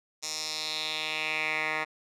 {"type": "tone with band-pass filter sweep", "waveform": "10% pulse", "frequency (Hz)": 155.56, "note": "D#3", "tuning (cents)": 0, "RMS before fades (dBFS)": -32, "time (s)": [0.22, 1.85], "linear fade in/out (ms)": 20, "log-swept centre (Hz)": [6100, 1700], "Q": 3, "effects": []}